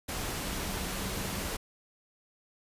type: tone in noise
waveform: sine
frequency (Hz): 189.4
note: F#3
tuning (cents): +41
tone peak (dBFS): -43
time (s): 0.44-1.44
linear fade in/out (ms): 10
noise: pink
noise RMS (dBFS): -35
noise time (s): 0.08-1.57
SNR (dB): -11
effects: resampled to 32000 Hz